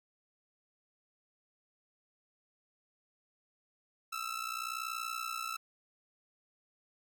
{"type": "ring-modulated tone", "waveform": "sawtooth", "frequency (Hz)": 1321, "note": "E6", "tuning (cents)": 3, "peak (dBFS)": -30, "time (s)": [4.12, 5.57], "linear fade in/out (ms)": 10, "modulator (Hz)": 30.4, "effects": []}